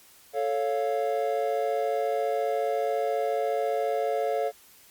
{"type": "chord", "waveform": "triangle", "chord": "A augmented", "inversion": "none", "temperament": "equal", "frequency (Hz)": [440, 554.4, 698.5], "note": ["A4", "C#5", "E#5"], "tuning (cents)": [0, 0, 0], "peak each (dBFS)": -27, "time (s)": [0.33, 4.52], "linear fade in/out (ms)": 50, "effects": ["white hiss -55 dBFS RMS until 4.9 s", "Opus 48 kbps"]}